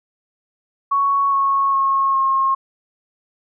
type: tone with pitch steps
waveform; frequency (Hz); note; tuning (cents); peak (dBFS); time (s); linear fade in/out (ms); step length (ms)
sine; 1112 / 1099.9 / 1087.9 / 1076; C#6 / C#6 / C#6 / C6; +5 / -14 / -33 / +48; -14; 0.91-2.55; 10; 410
effects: none